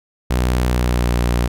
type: tone with pitch glide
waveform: sawtooth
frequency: 61.74 to 59.98 Hz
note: B1 to B1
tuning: 0 to -50 cents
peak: -11 dBFS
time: 0.3-1.48 s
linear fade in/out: 10 ms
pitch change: -50 cents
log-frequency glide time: 0.68-1.09 s
effects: none